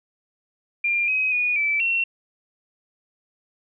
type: tone with pitch steps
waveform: sine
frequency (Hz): 2394 / 2532 / 2458 / 2317 / 2721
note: D7 / D#7 / D#7 / D7 / F7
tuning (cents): +33 / +30 / -22 / -24 / -46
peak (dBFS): -19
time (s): 0.84-2.04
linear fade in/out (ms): 5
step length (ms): 240
effects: none